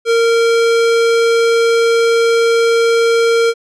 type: tone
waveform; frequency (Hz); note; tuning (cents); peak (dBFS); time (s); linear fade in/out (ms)
square; 461.7; A#4; -17; -10; 0.05-3.54; 50
effects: low-pass 7000 Hz 12 dB/octave